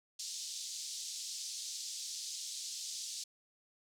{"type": "band-pass noise", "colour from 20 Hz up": "white", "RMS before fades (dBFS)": -43, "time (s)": [0.19, 3.24], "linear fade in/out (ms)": 5, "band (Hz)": [4000, 7200], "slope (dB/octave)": 24, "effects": []}